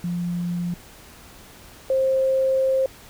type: tone pair in turn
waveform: sine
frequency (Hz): 174.61 / 529.3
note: F3 / C5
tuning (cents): 0 / +20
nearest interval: octave + perfect fifth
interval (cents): 1920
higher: second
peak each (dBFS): -23 / -17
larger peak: second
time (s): 0.04-0.74 / 1.9-2.86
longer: second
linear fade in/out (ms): 2
effects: pink hiss -46 dBFS RMS until 3.09 s